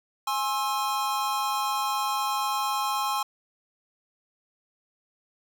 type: chord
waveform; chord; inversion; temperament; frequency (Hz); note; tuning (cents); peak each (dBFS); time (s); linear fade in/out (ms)
square; Ab augmented; none; equal with one note detuned; 830.6 / 1066.6 / 1318.5; Ab5 / C6 / E6; 0 / +33 / 0; -30 / -29 / -34; 0.27-3.23; 5
effects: none